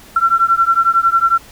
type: beating tone pair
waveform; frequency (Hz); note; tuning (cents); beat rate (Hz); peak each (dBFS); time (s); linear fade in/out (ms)
sine; 1350 / 1361; E6 / F6; +41 / -45; 11; -13; 0.16-1.38; 5
effects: pink hiss -41 dBFS RMS until 1.51 s